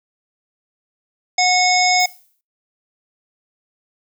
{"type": "harmonic tone", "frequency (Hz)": 729, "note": "F#5", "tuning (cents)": -26, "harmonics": [1, 3, 5, 7, 9, 10], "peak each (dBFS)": [-16, -18, -28, -18, -24, -29], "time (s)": [1.38, 2.06], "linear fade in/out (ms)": 5}
{"type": "noise with exponential decay", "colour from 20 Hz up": "violet", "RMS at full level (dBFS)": -32, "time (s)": [2, 2.41], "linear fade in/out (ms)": 1, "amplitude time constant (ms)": 88}
{"effects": ["noise-tail reverb RT60 0.3 s tail -24 dB re dry"]}